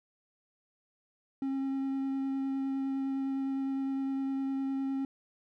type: tone with vibrato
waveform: triangle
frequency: 270 Hz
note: C#4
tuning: 45 cents flat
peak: -28 dBFS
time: 1.42-5.05 s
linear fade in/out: 2 ms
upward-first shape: triangle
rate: 9.8 Hz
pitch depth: 11 cents each way
effects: none